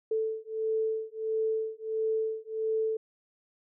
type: beating tone pair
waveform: sine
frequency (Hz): 440 / 441.5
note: A4 / A4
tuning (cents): 0 / +6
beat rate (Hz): 1.5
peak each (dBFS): -31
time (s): 0.11-2.97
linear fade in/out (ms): 5
effects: none